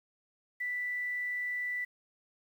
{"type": "tone with quantisation", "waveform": "sine", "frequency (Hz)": 1975.5, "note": "B6", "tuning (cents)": 0, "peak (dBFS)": -32, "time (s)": [0.6, 1.85], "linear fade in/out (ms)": 10, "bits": 10, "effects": []}